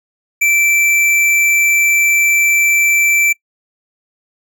sine tone with hard clipping, 2335 Hz, D7, 11 cents flat, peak -11 dBFS, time 0.41-3.33 s, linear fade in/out 10 ms, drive 17 dB, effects noise-tail reverb RT60 0.1 s tail -24 dB re dry

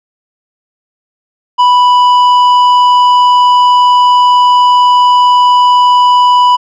sine tone with tanh clipping, 987.8 Hz, B5, in tune, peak -5 dBFS, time 1.58-6.57 s, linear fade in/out 20 ms, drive 8 dB, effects none

